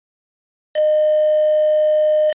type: tone with quantisation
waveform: sine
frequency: 612 Hz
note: D#5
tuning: 29 cents flat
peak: -12 dBFS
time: 0.74-2.34 s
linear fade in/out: 50 ms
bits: 4
effects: resampled to 8000 Hz